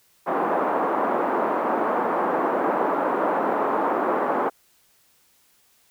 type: band-pass noise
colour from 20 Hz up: white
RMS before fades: -23 dBFS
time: 0.26-4.5 s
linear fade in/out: 20 ms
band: 250 to 1100 Hz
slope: 24 dB/octave
effects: white hiss -61 dBFS RMS until 5.9 s